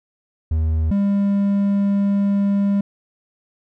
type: tone pair in turn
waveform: triangle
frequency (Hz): 79.4 / 200.1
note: D#2 / G3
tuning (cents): +36 / +36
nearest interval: octave + major third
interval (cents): 1600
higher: second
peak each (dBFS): -14 / -13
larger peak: second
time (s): 0.51-0.91 / 0.91-2.81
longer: second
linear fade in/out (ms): 5
effects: none